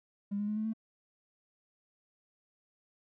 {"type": "tone with pitch steps", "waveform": "triangle", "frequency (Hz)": [202, 206.7, 211.6, 216.5, 221.6], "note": ["G#3", "G#3", "G#3", "A3", "A3"], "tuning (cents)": [-48, -8, 33, -28, 13], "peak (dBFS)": -27, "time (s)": [0.31, 0.735], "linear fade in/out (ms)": 20, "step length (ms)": 85, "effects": ["tanh soft clip ceiling -29 dBFS"]}